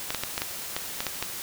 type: clicks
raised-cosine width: 0.2 ms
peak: -10 dBFS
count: 9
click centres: 0.105 / 0.147 / 0.236 / 0.379 / 0.419 / 0.765 / 1.005 / 1.067 / 1.226 s
effects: white hiss -36 dBFS RMS until 1.42 s